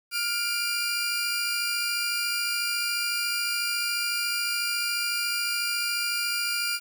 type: tone cluster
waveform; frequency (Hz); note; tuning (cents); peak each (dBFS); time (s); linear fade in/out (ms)
sawtooth; 1409 / 2379 / 4812; F6 / D7 / D8; +15 / +22 / +41; -27; 0.11-6.8; 50
effects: 9-bit